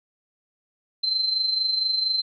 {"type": "tone with amplitude modulation", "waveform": "sine", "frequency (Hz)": 4100, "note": "C8", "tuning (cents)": -36, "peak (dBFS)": -18, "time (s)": [1.03, 2.22], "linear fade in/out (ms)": 10, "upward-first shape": "sine", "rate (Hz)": 24.3, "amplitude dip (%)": 55, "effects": ["MP3 64 kbps"]}